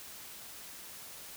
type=silence; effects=white hiss -48 dBFS RMS until 1.36 s